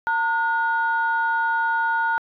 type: tone pair together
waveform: sine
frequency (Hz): 910 / 1444.5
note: A#5 / F#6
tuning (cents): -42 / -42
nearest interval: minor sixth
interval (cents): 800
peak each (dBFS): -21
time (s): 0.07-2.18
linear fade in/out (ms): 0
effects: tanh soft clip ceiling -12 dBFS